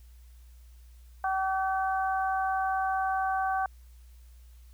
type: harmonic tone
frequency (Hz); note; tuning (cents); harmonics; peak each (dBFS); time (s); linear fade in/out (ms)
382.2; G4; -44; 2 / 3 / 4; -27 / -34 / -34; 1.24-3.66; 2
effects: added 60 Hz sine -49 dBFS peak until 4.73 s + white hiss -66 dBFS RMS until 4.73 s